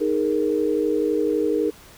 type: chord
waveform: sine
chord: D# suspended fourth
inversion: none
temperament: just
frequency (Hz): 311.1 / 414.8 / 466.7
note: D#4 / G#4 / A#4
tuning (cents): 0 / -2 / +2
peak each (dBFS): -23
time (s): 0-1.71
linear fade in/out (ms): 20
effects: pink hiss -47 dBFS RMS until 1.97 s